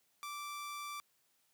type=tone; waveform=sawtooth; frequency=1170 Hz; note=D6; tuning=7 cents flat; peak=-38 dBFS; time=0.23-1 s; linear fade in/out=0 ms; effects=white hiss -75 dBFS RMS until 1.53 s + high-pass 80 Hz 12 dB/octave